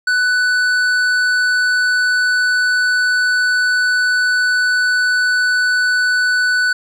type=tone with hard clipping; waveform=sine; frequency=1491 Hz; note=F#6; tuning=13 cents sharp; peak=-14 dBFS; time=0.07-6.73 s; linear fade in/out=5 ms; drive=9 dB; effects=none